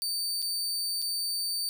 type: tone with dropouts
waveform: sawtooth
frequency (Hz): 4591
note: D8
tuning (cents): -40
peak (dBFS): -26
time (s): 0.02-1.69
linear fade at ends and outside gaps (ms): 0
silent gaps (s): 0.419-0.425 / 1.018-1.023
effects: none